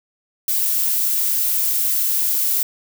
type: noise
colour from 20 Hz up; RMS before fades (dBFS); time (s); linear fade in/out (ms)
violet; -19; 0.48-2.63; 2
effects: none